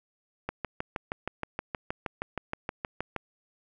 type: click train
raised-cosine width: 0.5 ms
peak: -16 dBFS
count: 18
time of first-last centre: 0.49-3.163 s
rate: 6.36 Hz
effects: none